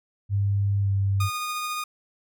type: tone with pitch glide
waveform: sine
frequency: 100 to 98.34 Hz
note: G2 to G2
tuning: +35 to +6 cents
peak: -20 dBFS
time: 0.29-1.3 s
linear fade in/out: 50 ms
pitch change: -29 cents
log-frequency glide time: 0.81-0.9 s
type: tone with tremolo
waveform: sawtooth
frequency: 1229 Hz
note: D#6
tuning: 22 cents flat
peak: -23 dBFS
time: 1.2-1.84 s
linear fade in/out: 5 ms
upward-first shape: triangle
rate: 14 Hz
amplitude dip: 25%
effects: none